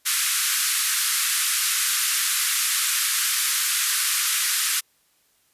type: band-pass noise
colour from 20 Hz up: white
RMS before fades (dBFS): -23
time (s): 0.05-4.81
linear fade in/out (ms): 20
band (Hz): 1200 to 13000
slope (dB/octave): 48
effects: white hiss -64 dBFS RMS until 5.53 s + resampled to 32000 Hz